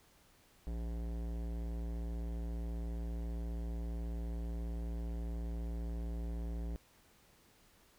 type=tone with hard clipping; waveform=sine; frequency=57.4 Hz; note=A#1; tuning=26 cents flat; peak=-39 dBFS; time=0.67-6.76 s; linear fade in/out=0 ms; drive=17 dB; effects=pink hiss -66 dBFS RMS until 7.98 s